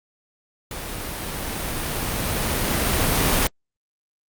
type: noise with level ramp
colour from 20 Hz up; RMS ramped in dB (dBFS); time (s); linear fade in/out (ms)
pink; -32 to -18; 0.71-3.47; 2
effects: Opus 48 kbps